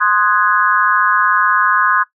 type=chord; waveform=sine; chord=Ab dominant seventh; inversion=first; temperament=equal; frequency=1046.5 / 1244.5 / 1480 / 1661.2 Hz; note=C6 / Eb6 / Gb6 / Ab6; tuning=0 / 0 / 0 / 0 cents; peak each=-16 dBFS; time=0-2.04 s; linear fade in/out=20 ms; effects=noise-tail reverb RT60 0.1 s tail -17 dB re dry